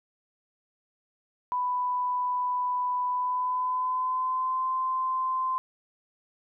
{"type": "tone with pitch glide", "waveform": "sine", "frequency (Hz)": [993, 1036.4], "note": ["B5", "C6"], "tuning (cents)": [9, -17], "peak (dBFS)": -25, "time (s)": [1.52, 5.58], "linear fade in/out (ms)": 0, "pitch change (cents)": 74, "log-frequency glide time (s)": [3.08, 4.67], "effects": []}